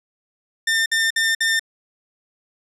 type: tone bursts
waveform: sawtooth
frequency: 1803 Hz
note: A6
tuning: 42 cents sharp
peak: -13 dBFS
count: 4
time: 0.67-1.595 s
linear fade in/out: 5 ms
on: 190 ms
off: 55 ms
effects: low-pass 10000 Hz 12 dB/octave